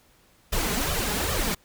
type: noise with flanger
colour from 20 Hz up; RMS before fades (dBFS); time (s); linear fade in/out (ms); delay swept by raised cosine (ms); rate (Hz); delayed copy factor
pink; -26; 0.52-1.55; 10; 1.6 to 4.9; 2.5; +0.95
effects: pink hiss -60 dBFS RMS until 1.64 s